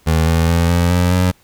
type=tone with pitch steps; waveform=25% pulse; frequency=80.3 / 82.37 / 84.49 / 86.66 / 88.89 / 91.18 Hz; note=E2 / E2 / E2 / F2 / F2 / F#2; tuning=-45 / -1 / +43 / -13 / +31 / -25 cents; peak=-8 dBFS; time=0.06-1.32 s; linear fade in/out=20 ms; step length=210 ms; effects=pink hiss -53 dBFS RMS until 1.43 s